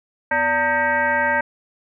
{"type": "tone with frequency modulation", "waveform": "sine", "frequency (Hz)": 1244.5, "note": "D#6", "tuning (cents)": 0, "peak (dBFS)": -16, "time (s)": [0.31, 1.41], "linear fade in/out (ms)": 5, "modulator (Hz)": 332, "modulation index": 2.2, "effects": []}